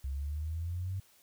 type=exponential sweep; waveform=sine; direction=up; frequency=66 to 97.2 Hz; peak=-33 dBFS; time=0.04-1 s; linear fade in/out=5 ms; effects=white hiss -64 dBFS RMS until 1.22 s